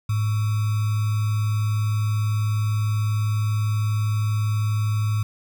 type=tone with sample-and-hold; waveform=sine; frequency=106.3 Hz; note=G#2; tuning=41 cents sharp; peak=-19 dBFS; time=0.09-5.23 s; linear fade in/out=5 ms; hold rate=1225 Hz; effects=none